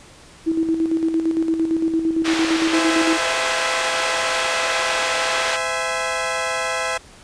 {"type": "tone with tremolo", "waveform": "sine", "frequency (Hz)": 325.3, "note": "E4", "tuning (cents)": -23, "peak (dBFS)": -15, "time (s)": [0.46, 3.18], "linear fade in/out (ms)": 20, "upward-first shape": "square", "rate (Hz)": 8.8, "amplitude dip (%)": 50}
{"type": "band-pass noise", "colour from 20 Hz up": "white", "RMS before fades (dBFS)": -25, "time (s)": [2.24, 5.57], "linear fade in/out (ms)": 20, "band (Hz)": [480, 3300], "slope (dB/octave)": 12}
{"type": "chord", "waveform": "15% pulse", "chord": "C augmented", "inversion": "none", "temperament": "equal with one note detuned", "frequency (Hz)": [514.3, 659.3, 830.6], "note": ["C5", "E5", "G#5"], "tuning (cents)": [-30, 0, 0], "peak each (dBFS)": [-19, -18, -21], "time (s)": [2.73, 6.98], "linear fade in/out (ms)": 10}
{"effects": ["pink hiss -45 dBFS RMS until 7.23 s", "resampled to 22050 Hz"]}